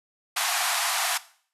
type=band-pass noise; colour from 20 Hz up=pink; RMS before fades=-26 dBFS; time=0.36-1.18 s; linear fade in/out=10 ms; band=670 to 13000 Hz; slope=96 dB/octave; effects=noise-tail reverb RT60 0.5 s tail -17 dB re dry